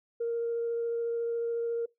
sine tone with vibrato, 466.2 Hz, A#4, in tune, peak -27 dBFS, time 0.2-1.86 s, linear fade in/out 10 ms, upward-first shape triangle, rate 14 Hz, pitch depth 8 cents each way, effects noise-tail reverb RT60 0.2 s tail -23 dB re dry + tanh soft clip ceiling -24 dBFS

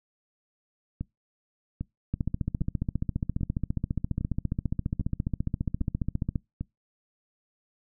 two click trains, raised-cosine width 5 ms, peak -19 / -15 dBFS, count 8 / 63, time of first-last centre 1.01-6.61 / 2.14-6.358 s, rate 1.25 / 14.7 Hz, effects noise-tail reverb RT60 0.2 s tail -25 dB re dry

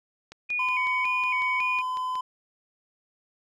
click train, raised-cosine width 0.2 ms, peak -25 dBFS, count 11, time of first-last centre 0.32-2.155 s, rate 5.45 Hz
sine tone with vibrato, 2344 Hz, D7, 4 cents flat, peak -25 dBFS, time 0.49-1.82 s, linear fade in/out 20 ms, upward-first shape square, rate 1.8 Hz, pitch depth 77 cents each way
triangle tone, 1016 Hz, B5, 49 cents sharp, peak -25 dBFS, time 0.59-2.21 s, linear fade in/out 5 ms
effects none

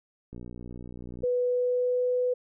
click train, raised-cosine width 3 ms, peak -29 dBFS, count 56, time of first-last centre 0.33-1.239 s, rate 60.5 Hz
sine tone with pitch glide, 493.9 to 497.9 Hz, B4 to B4, 0 to +14 cents, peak -23 dBFS, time 1.23-2.34 s, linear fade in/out 10 ms, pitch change +14 cents, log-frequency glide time 1.44-2.1 s
effects none

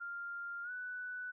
sine tone with pitch glide, 1396.9 to 1488.5 Hz, F6 to F#6, 0 to +10 cents, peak -40 dBFS, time 0-1.32 s, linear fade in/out 20 ms, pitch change +110 cents, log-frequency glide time 0.63-0.71 s, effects none

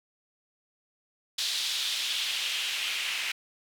white noise with band-pass filter sweep, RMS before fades -31 dBFS, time 1.38-3.32 s, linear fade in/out 5 ms, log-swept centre 3900 to 2500 Hz, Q 2.5, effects none

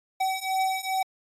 square beating tone pair, 760 / 762.4 Hz, F#5 / G5, +46 / -48 cents, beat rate 2.4 Hz, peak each -29 / -28 dBFS, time 0.2-1.03 s, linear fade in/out 10 ms, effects AAC 48 kbps

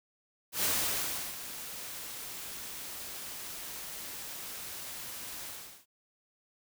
white noise with ADSR envelope, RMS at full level -29 dBFS, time 0.52-5.86 s, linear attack 110 ms, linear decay 720 ms, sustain -13 dB, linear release 390 ms, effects none

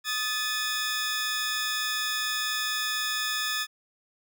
15% pulse tone pair together, 1244.5 / 1735.8 Hz, D#6 / A6, 0 / -24 cents, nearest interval tritone, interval 576 cents, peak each -26 / -22 dBFS, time 0.04-3.67 s, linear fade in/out 50 ms, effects none

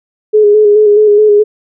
sine tone with vibrato, 420 Hz, G#4, 19 cents sharp, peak -3 dBFS, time 0.33-1.44 s, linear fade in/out 20 ms, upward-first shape square, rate 4.7 Hz, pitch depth 29 cents each way, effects none

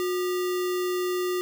sine tone with sample-and-hold, 362 Hz, F#4, 38 cents flat, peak -24 dBFS, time 0-1.41 s, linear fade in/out 0 ms, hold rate 1575 Hz, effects none

